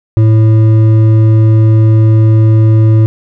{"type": "tone with hard clipping", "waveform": "triangle", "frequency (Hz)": 110, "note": "A2", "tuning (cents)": 0, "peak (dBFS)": -5, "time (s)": [0.17, 3.06], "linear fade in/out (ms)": 0, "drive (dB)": 11, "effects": []}